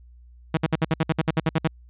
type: tone bursts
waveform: sawtooth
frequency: 160.3 Hz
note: E3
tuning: 48 cents flat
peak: -14 dBFS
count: 13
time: 0.54-1.676 s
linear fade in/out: 5 ms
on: 32 ms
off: 60 ms
effects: added 60 Hz sine -46 dBFS peak until 1.89 s + resampled to 8000 Hz